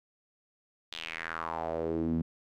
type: tone with band-pass filter sweep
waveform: sawtooth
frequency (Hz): 81.9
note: E2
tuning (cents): -11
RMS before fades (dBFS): -34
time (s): 0.92-2.22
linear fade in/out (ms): 5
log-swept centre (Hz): 3600 to 200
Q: 3.7
effects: none